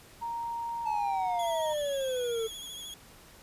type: tone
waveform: sine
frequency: 932.3 Hz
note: A#5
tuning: in tune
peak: -32 dBFS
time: 0.21-1.74 s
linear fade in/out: 20 ms
type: exponential sweep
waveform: triangle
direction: down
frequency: 881 to 440 Hz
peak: -27 dBFS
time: 0.85-2.48 s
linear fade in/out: 20 ms
type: tone with vibrato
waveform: sawtooth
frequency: 3336 Hz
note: G#7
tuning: 7 cents sharp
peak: -37 dBFS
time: 1.39-2.94 s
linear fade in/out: 2 ms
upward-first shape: triangle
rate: 13 Hz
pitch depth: 54 cents each way
effects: pink hiss -54 dBFS RMS until 3.42 s + resampled to 32000 Hz